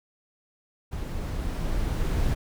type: noise with level ramp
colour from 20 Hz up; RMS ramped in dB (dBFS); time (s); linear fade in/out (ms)
brown; -32 to -24; 0.91-2.35; 20
effects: none